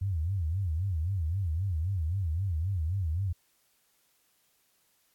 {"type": "tone with vibrato", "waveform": "sine", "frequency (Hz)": 87.8, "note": "F2", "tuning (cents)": 10, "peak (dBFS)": -27, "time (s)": [0.01, 3.33], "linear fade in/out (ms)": 10, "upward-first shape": "sine", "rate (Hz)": 3.8, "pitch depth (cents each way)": 230, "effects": ["white hiss -70 dBFS RMS until 5.14 s", "AAC 64 kbps"]}